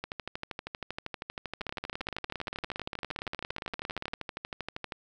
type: two click trains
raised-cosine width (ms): 0.3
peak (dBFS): -19 / -19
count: 45 / 63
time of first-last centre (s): 1.61-4.139 / 0.04-4.922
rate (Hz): 17.4 / 12.7
effects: none